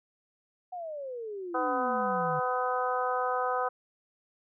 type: exponential sweep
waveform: sine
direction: down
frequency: 743 to 146.83 Hz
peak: -35 dBFS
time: 0.72-2.4 s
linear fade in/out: 10 ms
type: harmonic tone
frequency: 251.5 Hz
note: B3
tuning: 32 cents sharp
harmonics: 2 / 3 / 4 / 5 / 6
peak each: -32 / -32 / -34 / -32 / -39 dBFS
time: 1.54-3.69 s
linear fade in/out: 10 ms
effects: none